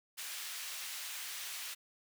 pink high-pass noise, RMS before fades -43 dBFS, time 0.17-1.75 s, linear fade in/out 20 ms, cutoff 2000 Hz, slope 12 dB/octave, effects none

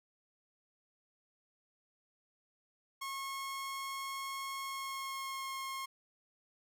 sawtooth tone with pitch glide, 1088 to 1074.9 Hz, C#6 to C6, -33 to +46 cents, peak -35 dBFS, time 3.01-5.86 s, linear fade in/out 10 ms, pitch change -21 cents, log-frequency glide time 4.6-5.57 s, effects none

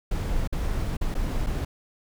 brown noise with dropouts, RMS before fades -26 dBFS, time 0.11-1.65 s, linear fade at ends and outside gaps 5 ms, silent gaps 0.475-0.525 / 0.969-1.011 / 1.143-1.15 / 1.464-1.468 s, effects none

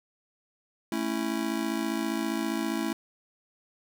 square chord, A major, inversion none, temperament just, 220 / 275 / 330 Hz, A3 / C#4 / E4, 0 / -14 / +2 cents, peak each -33 / -34 / -32 dBFS, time 0.92-2.93 s, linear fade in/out 2 ms, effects none

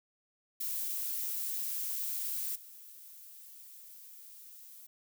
violet noise with level steps, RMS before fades -36 / -52 dBFS, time 0.6-4.87 s, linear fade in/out 10 ms, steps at 2.55 s, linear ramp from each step 10 ms, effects none

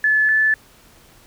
sine tone pair in turn, 1728 / 1742 Hz, A6 / A6, -32 / -18 cents, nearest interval unison, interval 14 cents, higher second, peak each -13 dBFS, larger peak neither, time 0.04-0.29 / 0.29-0.54 s, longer neither, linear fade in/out 2 ms, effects pink hiss -50 dBFS RMS until 1.26 s

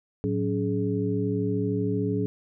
sine tone cluster, 110.5 / 183.5 / 280.8 / 420.3 Hz, A2 / F#3 / C#4 / G#4, +8 / -14 / +22 / +21 cents, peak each -29 dBFS, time 0.24-2.26 s, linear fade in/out 0 ms, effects none

